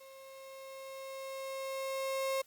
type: tone with level ramp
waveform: 35% pulse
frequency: 536 Hz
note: C5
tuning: 42 cents sharp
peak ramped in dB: -50 to -29 dBFS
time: 0-2.42 s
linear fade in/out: 10 ms
effects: white hiss -65 dBFS RMS until 2.46 s + Opus 48 kbps